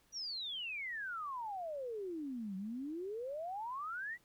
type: exponential two-way sweep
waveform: sine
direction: down then up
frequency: 5900 to 184.7 to 1996 Hz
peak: -39 dBFS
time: 0.12-4.18 s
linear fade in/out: 50 ms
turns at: 2.56 s
effects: pink hiss -71 dBFS RMS until 4.24 s